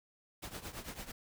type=noise with tremolo; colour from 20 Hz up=pink; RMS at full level=-42 dBFS; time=0.42-1.12 s; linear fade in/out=10 ms; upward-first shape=triangle; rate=9 Hz; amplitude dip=85%; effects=none